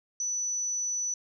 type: tone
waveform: sine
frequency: 5960 Hz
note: F#8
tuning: 12 cents sharp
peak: -28 dBFS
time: 0.2-1.14 s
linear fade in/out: 2 ms
effects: none